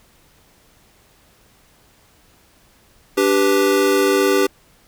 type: chord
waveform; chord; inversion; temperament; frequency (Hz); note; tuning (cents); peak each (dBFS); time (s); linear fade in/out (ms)
square; G major; second; equal with one note detuned; 290.8 / 392 / 493.9; D4 / G4 / B4; -17 / 0 / 0; -21 / -16 / -21; 3.17-4.47; 10
effects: pink hiss -54 dBFS RMS until 4.87 s